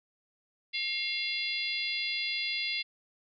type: harmonic tone with a mistuned harmonic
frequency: 685 Hz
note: F5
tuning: 34 cents flat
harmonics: 3 / 4 / 5 / 6 / 7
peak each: -35 / -36 / -37 / -38 / -38 dBFS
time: 0.73-2.83 s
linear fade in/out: 20 ms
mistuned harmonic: 3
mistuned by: +67 cents
effects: none